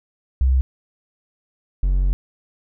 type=tone pair in turn; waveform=sine / triangle; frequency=65.1 / 46.03 Hz; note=C2 / F#1; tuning=-8 / -8 cents; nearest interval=tritone; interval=600 cents; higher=first; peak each=-13 dBFS; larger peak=neither; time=0.41-0.61 / 1.83-2.13 s; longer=second; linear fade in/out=0 ms; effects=none